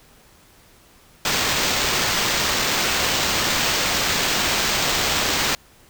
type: noise with sample-and-hold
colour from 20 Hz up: white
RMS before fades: -21 dBFS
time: 1.25-5.55 s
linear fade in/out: 2 ms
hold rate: 11025 Hz
effects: pink hiss -52 dBFS RMS until 5.89 s